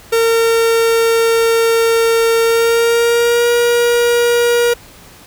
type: tone with pitch glide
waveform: 45% pulse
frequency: 457.4 to 476.3 Hz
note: A#4 to A#4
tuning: -33 to +37 cents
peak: -10 dBFS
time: 0.12-4.74 s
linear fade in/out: 10 ms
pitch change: +70 cents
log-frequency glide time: 2.42-3.49 s
effects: pink hiss -40 dBFS RMS until 5.26 s